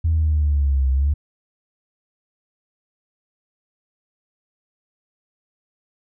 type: exponential two-way sweep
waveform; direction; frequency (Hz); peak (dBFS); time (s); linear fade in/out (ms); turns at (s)
sine; down then up; 82.41 to 65.41 to 74.6; -14; 0.04-1.14; 10; 0.91
effects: tanh soft clip ceiling -11 dBFS

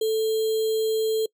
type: tone with sample-and-hold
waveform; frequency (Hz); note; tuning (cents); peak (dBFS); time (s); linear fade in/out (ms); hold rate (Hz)
sine; 440; A4; 0; -20; 0.01-1.26; 5; 3675
effects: noise-tail reverb RT60 0.1 s tail -24 dB re dry

